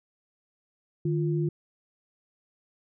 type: tone pair together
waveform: sine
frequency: 152.36 / 346.8 Hz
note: D#3 / F4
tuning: -36 / -12 cents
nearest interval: octave + major second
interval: 1424 cents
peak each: -25 / -29 dBFS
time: 1.05-1.49 s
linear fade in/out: 5 ms
effects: none